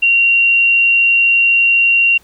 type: tone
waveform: sine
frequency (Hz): 2756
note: F7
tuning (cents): -24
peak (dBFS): -8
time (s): 0.02-2.18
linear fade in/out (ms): 10
effects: pink hiss -50 dBFS RMS until 2.23 s